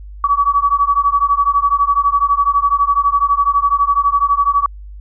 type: beating tone pair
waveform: sine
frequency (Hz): 1133 / 1145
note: C#6 / D6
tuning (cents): +37 / -44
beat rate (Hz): 12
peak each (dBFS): -14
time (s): 0.24-4.66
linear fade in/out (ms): 2
effects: added 50 Hz sine -30 dBFS peak until 5 s